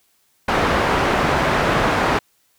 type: low-pass noise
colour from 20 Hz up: white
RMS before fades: -18 dBFS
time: 0.48-2.19 s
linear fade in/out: 5 ms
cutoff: 1300 Hz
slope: 12 dB/octave
effects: white hiss -62 dBFS RMS until 2.58 s

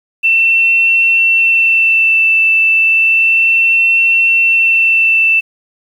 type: tone with vibrato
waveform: sine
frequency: 2679 Hz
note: E7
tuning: 27 cents sharp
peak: -7 dBFS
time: 0.23-5.41 s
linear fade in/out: 20 ms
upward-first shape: sine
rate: 0.32 Hz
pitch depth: 16 cents each way
effects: 7-bit

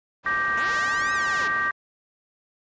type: low-pass noise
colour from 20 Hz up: white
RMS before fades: -38 dBFS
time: 0.23-1.72 s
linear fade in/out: 50 ms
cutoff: 1600 Hz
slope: 12 dB/octave
type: chord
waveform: sine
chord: G minor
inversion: second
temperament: just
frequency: 1176 / 1568 / 1881.6 Hz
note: D6 / G6 / Bb6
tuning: +2 / 0 / +16 cents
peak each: -26 dBFS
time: 0.26-1.71 s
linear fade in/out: 2 ms
type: linear two-way sweep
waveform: 5% pulse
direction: up then down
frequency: 196 to 1318.5 to 364.5 Hz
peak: -21 dBFS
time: 0.57-1.48 s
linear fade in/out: 5 ms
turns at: 1.13 s
effects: resampled to 16000 Hz

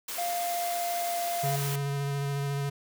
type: high-pass noise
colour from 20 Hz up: white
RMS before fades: -36 dBFS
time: 0.08-1.76 s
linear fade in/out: 5 ms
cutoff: 310 Hz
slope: 12 dB/octave
type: tone with pitch glide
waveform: triangle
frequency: 698.5 to 692.9 Hz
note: F5 to F5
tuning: 0 to -14 cents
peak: -27 dBFS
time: 0.18-1.56 s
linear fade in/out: 5 ms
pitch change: -14 cents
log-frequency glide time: 0.33-1.27 s
type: tone with vibrato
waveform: square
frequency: 140.7 Hz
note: C#3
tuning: 26 cents sharp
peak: -29 dBFS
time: 1.43-2.7 s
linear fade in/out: 10 ms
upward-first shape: square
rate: 14 Hz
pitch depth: 11 cents each way
effects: none

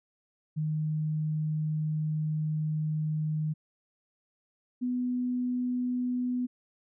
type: tone pair in turn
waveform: sine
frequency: 154.4 / 248.5 Hz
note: D#3 / B3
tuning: -13 / +11 cents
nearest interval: minor sixth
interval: 824 cents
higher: second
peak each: -27 dBFS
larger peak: neither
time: 0.56-3.54 / 4.81-6.47 s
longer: first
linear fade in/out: 20 ms
effects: none

